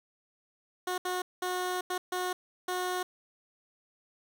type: tone bursts at uneven times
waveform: 15% pulse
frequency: 364 Hz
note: F#4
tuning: 28 cents flat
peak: -24 dBFS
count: 6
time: 0.87-0.98 / 1.05-1.22 / 1.42-1.81 / 1.9-1.98 / 2.12-2.33 / 2.68-3.03 s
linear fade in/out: 5 ms
effects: none

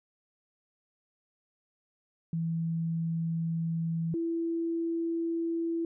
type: tone pair in turn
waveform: sine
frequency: 164.81 / 333 Hz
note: E3 / E4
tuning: 0 / +18 cents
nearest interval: octave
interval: 1218 cents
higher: second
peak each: -28 dBFS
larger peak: neither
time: 2.33-4.14 / 4.14-5.85 s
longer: first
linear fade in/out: 2 ms
effects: none

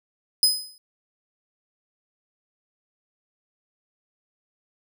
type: tone with exponential decay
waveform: sawtooth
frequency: 5030 Hz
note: D#8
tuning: 18 cents sharp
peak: -10 dBFS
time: 0.43-0.78 s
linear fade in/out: 1 ms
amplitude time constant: 74 ms
effects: none

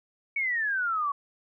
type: exponential sweep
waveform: sine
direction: down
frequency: 2258 to 1108.7 Hz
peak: -25 dBFS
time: 0.36-1.12 s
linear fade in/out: 5 ms
effects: none

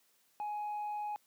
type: tone with tanh clipping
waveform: sine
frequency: 836 Hz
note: G#5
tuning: 11 cents sharp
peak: -36 dBFS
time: 0.4-1.16 s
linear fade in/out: 0 ms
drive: 1 dB
effects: white hiss -71 dBFS RMS until 1.26 s + high-pass 150 Hz 12 dB/octave

